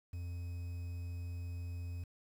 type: tone with quantisation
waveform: triangle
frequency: 87.2 Hz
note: F2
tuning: 2 cents flat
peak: -37 dBFS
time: 0.13-2.04 s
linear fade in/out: 5 ms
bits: 10
effects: none